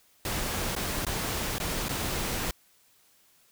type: noise with dropouts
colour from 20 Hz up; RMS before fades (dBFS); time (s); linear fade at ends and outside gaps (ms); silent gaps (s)
pink; -31; 0.25-2.51; 2; 0.752-0.763 / 1.05-1.066 / 1.584-1.6 / 1.885-1.891
effects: white hiss -63 dBFS RMS until 3.51 s